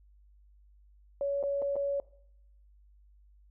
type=tone with dropouts; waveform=sine; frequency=562 Hz; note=C#5; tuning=24 cents sharp; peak=-28 dBFS; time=1.21-2 s; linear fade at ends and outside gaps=1 ms; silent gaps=1.428-1.436 / 1.619-1.623 / 1.757-1.764 s; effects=noise-tail reverb RT60 0.7 s tail -20 dB re dry + added 50 Hz sine -57 dBFS peak until 3.5 s